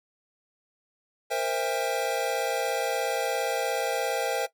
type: chord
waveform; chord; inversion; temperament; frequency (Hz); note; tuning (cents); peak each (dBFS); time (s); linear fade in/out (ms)
square; C dominant seventh; third; equal with one note detuned; 466.2 / 523.3 / 659.3 / 804.6; Bb4 / C5 / E5 / G5; 0 / 0 / 0 / +45; -32; 1.3-4.47; 20
effects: noise-tail reverb RT60 0.1 s tail -17 dB re dry